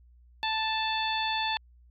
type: harmonic tone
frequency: 880 Hz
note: A5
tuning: in tune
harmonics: 1 / 2 / 3 / 4 / 5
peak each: -30 / -35 / -35 / -33 / -38 dBFS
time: 0.43-1.57 s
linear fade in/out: 0 ms
effects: added 60 Hz sine -54 dBFS peak until 1.9 s + AAC 48 kbps